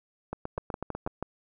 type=two click trains; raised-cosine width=1 ms; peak=-19 / -18 dBFS; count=7 / 5; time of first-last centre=0.33-1.074 / 0.58-1.226 s; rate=8.06 / 6.19 Hz; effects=none